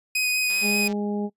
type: tone with vibrato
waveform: sawtooth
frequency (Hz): 2500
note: D#7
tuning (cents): +8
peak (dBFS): -18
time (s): 0.15-0.88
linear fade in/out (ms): 5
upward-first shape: triangle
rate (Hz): 5.2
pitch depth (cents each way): 13
type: click train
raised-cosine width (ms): 0.2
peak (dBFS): -25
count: 85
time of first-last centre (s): 0.5-0.926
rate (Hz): 197
type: harmonic tone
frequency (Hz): 206.2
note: G#3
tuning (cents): -12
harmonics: 1 / 2 / 3 / 4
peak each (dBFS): -25 / -30 / -39 / -37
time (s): 0.61-1.3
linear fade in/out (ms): 50
effects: noise-tail reverb RT60 0.1 s tail -24 dB re dry + resampled to 32000 Hz